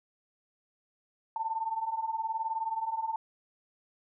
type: beating tone pair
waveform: sine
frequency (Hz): 880 / 899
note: A5 / A5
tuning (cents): 0 / +37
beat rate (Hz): 19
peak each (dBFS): -35 / -32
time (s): 1.36-3.16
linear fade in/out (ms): 2
effects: none